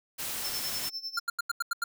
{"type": "noise", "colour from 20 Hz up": "white", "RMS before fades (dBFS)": -35, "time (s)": [0.18, 0.9], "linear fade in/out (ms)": 20}
{"type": "tone with tremolo", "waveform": "triangle", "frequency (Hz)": 5320, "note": "E8", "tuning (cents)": 15, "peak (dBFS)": -31, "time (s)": [0.44, 1.2], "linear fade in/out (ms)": 5, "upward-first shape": "sine", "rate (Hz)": 10, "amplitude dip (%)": 85}
{"type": "tone bursts", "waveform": "square", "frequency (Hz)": 1396.9, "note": "F6", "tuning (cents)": 0, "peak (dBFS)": -27, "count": 7, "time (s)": [1.17, 1.84], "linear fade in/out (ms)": 5, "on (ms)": 22, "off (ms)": 86}
{"effects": []}